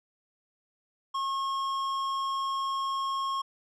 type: tone with tanh clipping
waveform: sine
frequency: 1084 Hz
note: C#6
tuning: 39 cents flat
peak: -30 dBFS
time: 1.14-3.42 s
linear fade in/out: 10 ms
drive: 12 dB
effects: none